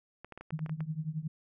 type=clicks; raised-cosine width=0.5 ms; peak=-30 dBFS; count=9; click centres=0.246 / 0.323 / 0.376 / 0.41 / 0.506 / 0.592 / 0.662 / 0.695 / 0.806 s
type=tone with tremolo; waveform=sine; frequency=156.5 Hz; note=D#3; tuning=10 cents sharp; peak=-29 dBFS; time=0.52-1.28 s; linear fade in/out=10 ms; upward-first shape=triangle; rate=11 Hz; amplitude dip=95%
effects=none